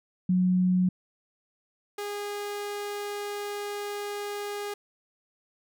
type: tone pair in turn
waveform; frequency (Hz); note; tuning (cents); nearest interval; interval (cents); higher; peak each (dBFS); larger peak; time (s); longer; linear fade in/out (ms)
sine / sawtooth; 182.7 / 410.1; F#3 / G#4; -22 / -22; octave + major second; 1400; second; -20 / -28; first; 0.29-0.89 / 1.98-4.74; second; 5
effects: none